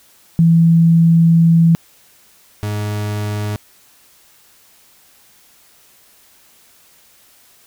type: tone pair in turn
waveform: sine / 40% pulse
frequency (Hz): 166 / 104.57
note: E3 / G#2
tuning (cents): +12 / +12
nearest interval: minor sixth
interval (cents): 800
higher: first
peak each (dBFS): -7 / -18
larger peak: first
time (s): 0.39-1.75 / 2.63-3.56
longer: first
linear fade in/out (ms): 0
effects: white hiss -50 dBFS RMS until 7.66 s